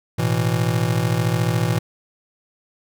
square chord, A suspended second, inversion none, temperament just, 110 / 123.75 / 165 Hz, A2 / B2 / E3, 0 / +4 / +2 cents, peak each -23 dBFS, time 0.18-1.79 s, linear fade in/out 10 ms, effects none

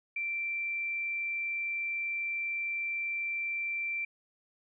sine tone, 2349 Hz, D7, in tune, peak -31 dBFS, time 0.16-4.05 s, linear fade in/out 5 ms, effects none

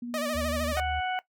sine tone with tremolo, 240 Hz, B3, 49 cents flat, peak -32 dBFS, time 0.02-0.73 s, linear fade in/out 5 ms, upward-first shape triangle, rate 17 Hz, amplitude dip 25%
sawtooth tone with vibrato, 602 Hz, D5, 43 cents sharp, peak -25 dBFS, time 0.14-0.8 s, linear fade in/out 0 ms, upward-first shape sine, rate 13 Hz, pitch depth 89 cents each way
sine tone, 75.2 Hz, D2, 42 cents sharp, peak -33 dBFS, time 0.34-1.01 s, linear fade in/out 20 ms
harmonic tone, 740 Hz, F#5, in tune, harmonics 1 / 2 / 3 / 4, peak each -28 / -34 / -38 / -40 dBFS, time 0.77-1.19 s, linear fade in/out 0 ms
effects noise-tail reverb RT60 0.1 s tail -17 dB re dry

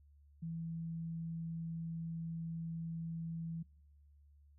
sine tone, 164.81 Hz, E3, in tune, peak -39 dBFS, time 0.42-3.63 s, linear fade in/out 10 ms, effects noise-tail reverb RT60 0.9 s tail -26 dB re dry + added 72 Hz sine -61 dBFS peak until 4.58 s

